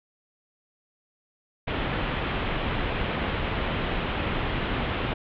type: low-pass noise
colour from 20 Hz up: pink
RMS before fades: -28 dBFS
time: 1.67-5.14 s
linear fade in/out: 10 ms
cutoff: 3400 Hz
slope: 48 dB/octave
effects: none